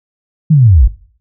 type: linear sweep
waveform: sine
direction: down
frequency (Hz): 164.3 to 44.38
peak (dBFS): -3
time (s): 0.5-0.88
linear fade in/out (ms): 10
effects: noise-tail reverb RT60 0.5 s tail -18 dB re dry